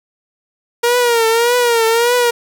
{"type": "tone with vibrato", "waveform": "sawtooth", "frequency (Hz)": 469.9, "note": "A#4", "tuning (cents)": 14, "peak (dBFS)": -7, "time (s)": [0.83, 2.31], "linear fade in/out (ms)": 10, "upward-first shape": "triangle", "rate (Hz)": 1.7, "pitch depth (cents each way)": 92, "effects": []}